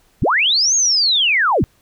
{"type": "linear two-way sweep", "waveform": "sine", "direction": "up then down", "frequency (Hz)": [38.89, 6645, 38.89], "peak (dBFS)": -12, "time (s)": [0.22, 1.64], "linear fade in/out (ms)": 0, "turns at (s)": 0.75, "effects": ["pink hiss -57 dBFS RMS until 1.81 s"]}